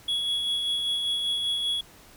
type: tone with tremolo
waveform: triangle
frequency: 3356 Hz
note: G#7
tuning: 17 cents sharp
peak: -22 dBFS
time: 0.08-1.81 s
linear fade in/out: 5 ms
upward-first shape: sine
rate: 5.1 Hz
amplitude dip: 30%
effects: pink hiss -52 dBFS RMS until 2.16 s